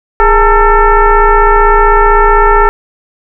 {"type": "tone with frequency modulation", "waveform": "sine", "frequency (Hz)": 466.9, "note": "A#4", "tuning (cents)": 3, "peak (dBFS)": -3, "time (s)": [0.2, 2.69], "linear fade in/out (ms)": 0, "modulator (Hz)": 439, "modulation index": 2.6, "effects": []}